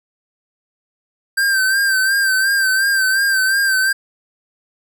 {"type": "tone with vibrato", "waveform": "square", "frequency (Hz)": 1568, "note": "G6", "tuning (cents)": 0, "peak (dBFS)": -14, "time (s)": [1.37, 3.93], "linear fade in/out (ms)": 10, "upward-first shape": "sine", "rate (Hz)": 2.8, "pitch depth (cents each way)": 50, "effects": []}